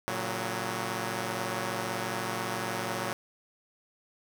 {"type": "chord", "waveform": "5% pulse", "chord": "F# major", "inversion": "first", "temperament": "equal with one note detuned", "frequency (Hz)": [114.61, 138.59, 185], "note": ["A#2", "C#3", "F#3"], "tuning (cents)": [-29, 0, 0], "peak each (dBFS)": [-23, -29, -23], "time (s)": [0.08, 3.13], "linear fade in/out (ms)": 0, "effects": []}